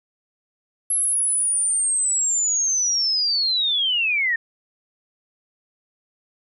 sine linear sweep, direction down, 11175 to 1795 Hz, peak -18 dBFS, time 0.9-4.36 s, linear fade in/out 5 ms, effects none

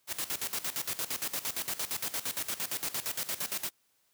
white noise with tremolo, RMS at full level -33 dBFS, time 0.07-3.71 s, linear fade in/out 50 ms, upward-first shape square, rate 8.7 Hz, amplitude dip 80%, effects white hiss -72 dBFS RMS until 4.13 s + high-pass 80 Hz 12 dB/octave

